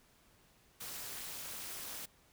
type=noise with amplitude modulation; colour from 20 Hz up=white; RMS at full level=-41 dBFS; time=0.8-2.06 s; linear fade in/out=10 ms; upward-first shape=sine; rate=299 Hz; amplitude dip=80%; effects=pink hiss -67 dBFS RMS until 2.32 s